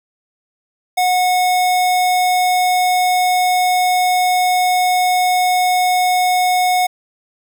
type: tone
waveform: square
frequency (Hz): 730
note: F#5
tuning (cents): -24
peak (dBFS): -13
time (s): 0.97-6.87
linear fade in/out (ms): 10
effects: none